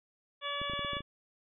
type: harmonic tone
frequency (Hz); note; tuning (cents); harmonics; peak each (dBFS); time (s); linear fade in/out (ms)
572; D5; -46; 1 / 2 / 3 / 4 / 5 / 6; -42 / -38 / -43 / -43 / -43 / -39; 0.41-1.02; 50
type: clicks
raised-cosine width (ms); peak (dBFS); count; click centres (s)
3; -30; 8; 0.616 / 0.698 / 0.735 / 0.793 / 0.848 / 0.933 / 0.968 / 1.006
effects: none